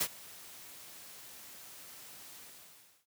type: noise with ADSR envelope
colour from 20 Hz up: white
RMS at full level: -29 dBFS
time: 0-3.06 s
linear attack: 12 ms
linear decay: 64 ms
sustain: -22 dB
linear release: 690 ms
effects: noise-tail reverb RT60 0.2 s tail -26 dB re dry + high-pass 80 Hz 12 dB/octave